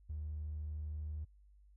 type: tone with tanh clipping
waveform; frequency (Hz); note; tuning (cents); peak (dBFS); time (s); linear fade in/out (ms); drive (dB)
triangle; 76.1; D#2; -38; -38; 0.09-1.25; 10; 1
effects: added 50 Hz sine -60 dBFS peak until 1.76 s